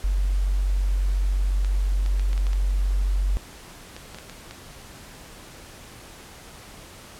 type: tone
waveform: sine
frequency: 47.11 Hz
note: F#1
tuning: 32 cents sharp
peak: -19 dBFS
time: 0.04-3.37 s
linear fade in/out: 0 ms
type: clicks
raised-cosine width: 0.2 ms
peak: -21 dBFS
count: 12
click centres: 1.647 / 2.062 / 2.196 / 2.331 / 2.378 / 2.468 / 2.532 / 3.965 / 4.146 / 4.186 / 4.297 / 4.51 s
effects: pink hiss -44 dBFS RMS until 7.19 s + low-pass 12000 Hz 12 dB/octave